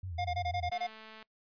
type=tone with vibrato; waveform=sine; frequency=87.31 Hz; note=F2; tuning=in tune; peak=-37 dBFS; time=0.03-0.7 s; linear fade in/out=5 ms; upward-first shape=sine; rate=6.1 Hz; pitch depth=130 cents each way
type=tone bursts; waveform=square; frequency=711 Hz; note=F5; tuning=31 cents sharp; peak=-32 dBFS; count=8; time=0.18-0.871 s; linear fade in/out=10 ms; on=68 ms; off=21 ms
type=click train; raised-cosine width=0.3 ms; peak=-35 dBFS; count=112; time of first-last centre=0.72-1.227 s; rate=219 Hz
effects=noise-tail reverb RT60 0.1 s tail -23 dB re dry + resampled to 11025 Hz